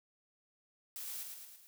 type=noise with echo; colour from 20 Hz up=blue; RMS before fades=-44 dBFS; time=0.96-1.23 s; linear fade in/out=0 ms; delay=110 ms; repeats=4; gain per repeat=-4 dB; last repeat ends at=1.67 s; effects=none